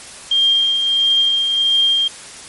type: tone with tremolo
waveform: sine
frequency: 3201 Hz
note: G7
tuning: 36 cents sharp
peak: -10 dBFS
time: 0.31-2.08 s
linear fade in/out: 5 ms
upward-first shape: triangle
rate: 1.5 Hz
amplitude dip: 45%
effects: white hiss -35 dBFS RMS until 2.48 s + MP3 48 kbps